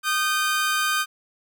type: tone pair together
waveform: sawtooth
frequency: 1227 / 1548 Hz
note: D#6 / G6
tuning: -25 / -22 cents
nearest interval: major third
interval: 403 cents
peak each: -20 dBFS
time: 0.03-1.06 s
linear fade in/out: 50 ms
effects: none